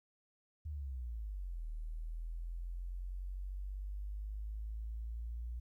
sine exponential two-way sweep, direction down then up, 78.4 to 38.94 to 59.1 Hz, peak -39 dBFS, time 0.65-5.6 s, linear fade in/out 10 ms, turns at 1.68 s, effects 13-bit

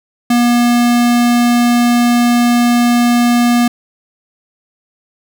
square tone, 240 Hz, B3, 49 cents flat, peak -9 dBFS, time 0.3-3.68 s, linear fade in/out 5 ms, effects none

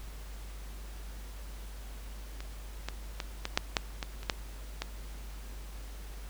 clicks, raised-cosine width 0.2 ms, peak -25 / -17 / -17 / -15 / -7 / -8 / -17 / -26 / -9 / -15 dBFS, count 10, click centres 2.405 / 2.886 / 3.202 / 3.454 / 3.575 / 3.768 / 4.028 / 4.231 / 4.298 / 4.82 s, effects added 50 Hz sine -41 dBFS peak until 6.29 s + pink hiss -52 dBFS RMS until 6.29 s

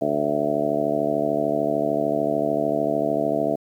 harmonic tone, 73.4 Hz, D2, in tune, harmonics 2 / 3 / 4 / 5 / 6 / 7 / 8 / 9 / 10, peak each -35 / -31 / -27 / -31 / -29 / -34 / -29 / -23 / -35 dBFS, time 0.01-3.56 s, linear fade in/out 10 ms, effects 9-bit

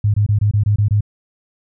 sine tone bursts, 104 Hz, G#2, 3 cents sharp, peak -11 dBFS, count 8, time 0.04-1.008 s, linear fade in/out 5 ms, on 100 ms, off 24 ms, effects none

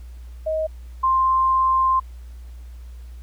sine tone pair in turn, 630 / 1049.5 Hz, D#5 / C6, +21 / +5 cents, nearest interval major sixth, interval 884 cents, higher second, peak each -20 / -15 dBFS, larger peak second, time 0.46-0.67 / 1.03-2 s, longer second, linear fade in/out 10 ms, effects added 60 Hz sine -35 dBFS peak until 3.22 s + pink hiss -57 dBFS RMS until 3.22 s

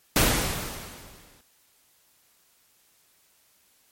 pink noise with exponential decay, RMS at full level -18 dBFS, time 0.16-1.41 s, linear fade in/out 2 ms, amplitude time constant 270 ms, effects white hiss -63 dBFS RMS until 3.91 s + MP3 64 kbps

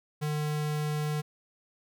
square tone, 150.6 Hz, D3, 44 cents sharp, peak -29 dBFS, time 0.21-1.22 s, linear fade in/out 20 ms, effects none

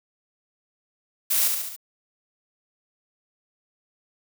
blue noise with echo, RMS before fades -22 dBFS, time 1.3-1.48 s, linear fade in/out 10 ms, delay 71 ms, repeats 4, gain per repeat -4 dB, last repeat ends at 1.764 s, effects none

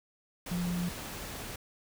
sine tone in noise, 176.1 Hz, F3, 15 cents sharp, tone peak -30 dBFS, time 0.51-0.89 s, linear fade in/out 5 ms, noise pink, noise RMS -41 dBFS, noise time 0.46-1.56 s, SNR +8 dB, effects none

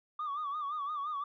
sine tone with vibrato, 1174.7 Hz, D6, in tune, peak -32 dBFS, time 0.19-1.24 s, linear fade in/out 5 ms, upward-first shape sine, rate 5.8 Hz, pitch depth 99 cents each way, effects tanh soft clip ceiling -31 dBFS

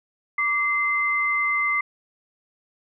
sine tone pair together, 1161.7 / 2070 Hz, D6 / C7, -19 / -19 cents, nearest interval minor seventh, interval 1000 cents, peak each -25 / -21 dBFS, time 0.38-1.81 s, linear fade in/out 5 ms, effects none

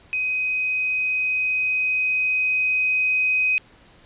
sine tone with level ramp, 2515 Hz, D#7, 18 cents sharp, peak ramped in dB -21 to -17 dBFS, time 0.13-3.58 s, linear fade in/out 0 ms, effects pink hiss -52 dBFS RMS until 4.05 s + resampled to 8000 Hz

